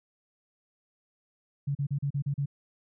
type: tone bursts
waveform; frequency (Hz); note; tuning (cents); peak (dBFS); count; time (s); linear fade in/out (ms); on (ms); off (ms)
sine; 141.1; C#3; +31; -26; 7; 1.67-2.459; 10; 81; 37
effects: none